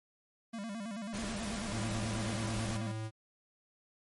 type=tone with vibrato; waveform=square; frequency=213.7 Hz; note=G#3; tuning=50 cents sharp; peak=-39 dBFS; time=0.53-2.92 s; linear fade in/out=10 ms; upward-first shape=square; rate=9.2 Hz; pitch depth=120 cents each way
type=noise; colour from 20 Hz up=pink; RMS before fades=-41 dBFS; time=1.13-2.78 s; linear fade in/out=20 ms
type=tone; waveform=square; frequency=110.1 Hz; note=A2; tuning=2 cents sharp; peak=-37 dBFS; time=1.7-3.11 s; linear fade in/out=50 ms
effects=MP3 48 kbps